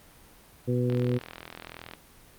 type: harmonic tone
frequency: 123.47 Hz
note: B2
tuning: in tune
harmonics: 1 / 2 / 3 / 4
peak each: -26 / -29 / -31 / -32 dBFS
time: 0.67-1.19 s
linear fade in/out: 20 ms
type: click train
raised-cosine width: 0.3 ms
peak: -23 dBFS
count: 44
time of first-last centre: 0.9-1.936 s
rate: 41.5 Hz
effects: pink hiss -54 dBFS RMS until 2.38 s + Opus 32 kbps